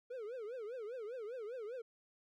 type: tone with vibrato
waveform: triangle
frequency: 464.1 Hz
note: A#4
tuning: 8 cents flat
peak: -40 dBFS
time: 0.1-1.82 s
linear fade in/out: 10 ms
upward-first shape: triangle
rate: 5 Hz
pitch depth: 250 cents each way
effects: none